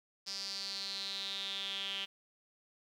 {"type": "tone with band-pass filter sweep", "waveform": "sawtooth", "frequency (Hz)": 196, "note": "G3", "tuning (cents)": 0, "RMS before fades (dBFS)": -40, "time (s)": [0.26, 2.06], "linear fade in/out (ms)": 20, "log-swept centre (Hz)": [5000, 3100], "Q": 7.2, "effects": ["11-bit"]}